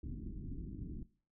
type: low-pass noise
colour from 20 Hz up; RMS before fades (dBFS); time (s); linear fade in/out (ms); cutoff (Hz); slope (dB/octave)
pink; -44; 0.03-1.03; 2; 330; 48
effects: noise-tail reverb RT60 0.4 s tail -18 dB re dry